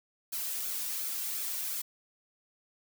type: noise with flanger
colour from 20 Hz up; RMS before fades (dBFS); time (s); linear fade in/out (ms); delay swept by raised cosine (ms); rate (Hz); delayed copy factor
blue; -35; 0.32-1.82; 10; 1 to 2.4; 2.8; -0.55
effects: none